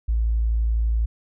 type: tone with tanh clipping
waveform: triangle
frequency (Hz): 56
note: A1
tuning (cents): +31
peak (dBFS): -18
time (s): 0.08-1.06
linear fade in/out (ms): 10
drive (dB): 4
effects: none